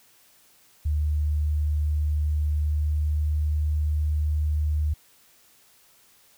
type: tone with pitch glide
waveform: sine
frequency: 75.2 to 75.72 Hz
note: D2 to D#2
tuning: +42 to -47 cents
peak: -21 dBFS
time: 0.85-4.94 s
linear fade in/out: 10 ms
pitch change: +11 cents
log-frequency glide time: 2.52-3.28 s
effects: white hiss -58 dBFS RMS until 6.37 s